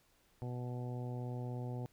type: harmonic tone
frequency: 123.47 Hz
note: B2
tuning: in tune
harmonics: 1 / 2 / 3 / 4 / 5 / 6 / 7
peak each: -39 / -47 / -50 / -51 / -55 / -54 / -56 dBFS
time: 0.42-1.86 s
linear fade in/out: 0 ms
effects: pink hiss -71 dBFS RMS until 1.92 s